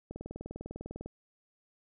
click train, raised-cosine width 2 ms, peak -28 dBFS, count 20, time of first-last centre 0.11-1.06 s, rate 20 Hz, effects none

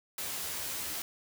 white noise with comb filter, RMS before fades -37 dBFS, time 0.18-1.02 s, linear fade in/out 2 ms, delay 13 ms, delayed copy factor +0.7, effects none

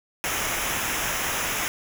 pink noise with comb filter, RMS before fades -27 dBFS, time 0.24-1.68 s, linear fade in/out 0 ms, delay 0.23 ms, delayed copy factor -0.7, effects none

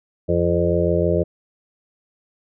harmonic tone with a mistuned harmonic, 86.4 Hz, F2, 18 cents flat, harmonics 1 / 2 / 4 / 5 / 6 / 7, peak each -23 / -23 / -23 / -23 / -23 / -23 dBFS, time 0.28-1.24 s, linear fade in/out 20 ms, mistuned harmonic 1, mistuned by +26 cents, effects none

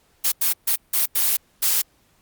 blue noise bursts at uneven times, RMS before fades -19 dBFS, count 6, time 0.24-0.32 / 0.41-0.53 / 0.67-0.76 / 0.93-1.06 / 1.15-1.37 / 1.62-1.82 s, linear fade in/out 10 ms, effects pink hiss -61 dBFS RMS until 2.21 s + Opus 48 kbps

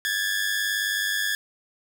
sawtooth tone pair together, 1646 / 1744.8 Hz, G#6 / A6, -16 / -15 cents, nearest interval minor second, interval 101 cents, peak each -23 dBFS, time 0.05-1.35 s, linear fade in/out 0 ms, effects none

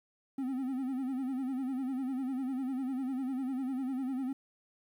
triangle tone with vibrato, 261.6 Hz, C4, in tune, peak -30 dBFS, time 0.38-4.33 s, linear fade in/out 5 ms, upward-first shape sine, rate 10 Hz, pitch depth 85 cents each way, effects 11-bit

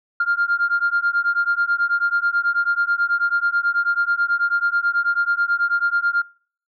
sine beating tone pair, 1396 / 1405.2 Hz, F6 / F6, -1 / +10 cents, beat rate 9.2 Hz, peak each -19 dBFS, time 0.2-6.22 s, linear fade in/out 5 ms, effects noise-tail reverb RT60 0.5 s tail -24 dB re dry + tanh soft clip ceiling -11 dBFS

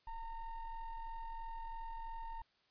triangle ring-modulated tone, 465.5 Hz, A#4, 2 cents flat, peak -37 dBFS, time 0.07-2.42 s, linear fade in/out 5 ms, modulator 444 Hz, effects white hiss -74 dBFS RMS until 2.7 s + resampled to 11025 Hz

